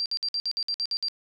sine tone bursts, 4717 Hz, D8, 7 cents sharp, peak -25 dBFS, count 10, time 0-1.084 s, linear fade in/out 0 ms, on 58 ms, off 56 ms, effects none

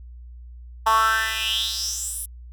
10% pulse tone with high-pass filter sweep, 221.5 Hz, A3, 12 cents sharp, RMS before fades -23 dBFS, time 0.86-2.26 s, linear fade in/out 10 ms, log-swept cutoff 940 to 11000 Hz, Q 5.5, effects added 60 Hz sine -38 dBFS peak until 2.52 s

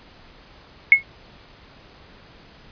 sine tone with exponential decay, 2180 Hz, C#7, 29 cents flat, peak -3 dBFS, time 0.92-1.03 s, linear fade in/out 1 ms, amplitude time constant 23 ms, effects pink hiss -48 dBFS RMS until 2.71 s + resampled to 11025 Hz

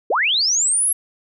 sine linear sweep, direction up, 341.3 to 11340 Hz, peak -15 dBFS, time 0.1-0.93 s, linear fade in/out 5 ms, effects none

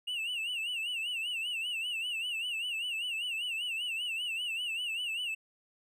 triangle tone with vibrato, 2794 Hz, F7, in tune, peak -31 dBFS, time 0.07-5.35 s, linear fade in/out 10 ms, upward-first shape sine, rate 5.1 Hz, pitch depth 120 cents each way, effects none

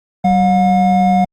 triangle tone pair together, 190.44 / 719 Hz, G3 / F#5, -50 / -50 cents, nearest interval octave + major seventh, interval 2300 cents, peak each -10 dBFS, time 0.24-1.25 s, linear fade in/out 10 ms, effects Opus 32 kbps

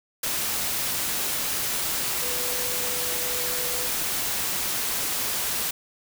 sine tone in noise, 493.9 Hz, B4, in tune, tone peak -36 dBFS, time 2.22-3.87 s, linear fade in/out 5 ms, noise white, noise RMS -27 dBFS, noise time 0.23-5.71 s, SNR -12 dB, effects none

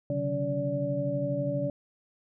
sine tone cluster, 132.7 / 145 / 185 / 283.5 / 577 Hz, C3 / D3 / F#3 / C#4 / D5, +25 / -22 / 0 / +39 / -31 cents, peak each -34 / -34 / -38 / -34 / -30 dBFS, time 0.1-1.7 s, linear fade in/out 2 ms, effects none

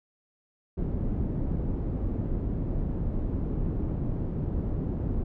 pink low-pass noise, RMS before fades -29 dBFS, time 0.77-5.24 s, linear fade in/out 10 ms, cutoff 290 Hz, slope 12 dB/octave, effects none

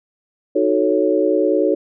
sine chord, D# half-diminished seventh, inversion none, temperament equal, 311.1 / 370 / 440 / 554.4 Hz, D#4 / F#4 / A4 / C#5, 0 / 0 / 0 / 0 cents, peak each -19 dBFS, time 0.55-1.75 s, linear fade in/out 10 ms, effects none

